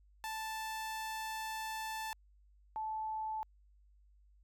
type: tone pair in turn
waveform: sawtooth / sine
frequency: 880 / 871.9 Hz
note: A5 / A5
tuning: 0 / -16 cents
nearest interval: unison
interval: 16 cents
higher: first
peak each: -35 / -36 dBFS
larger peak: first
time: 0.24-2.13 / 2.76-3.43 s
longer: first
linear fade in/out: 0 ms
effects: added 50 Hz sine -62 dBFS peak until 4.43 s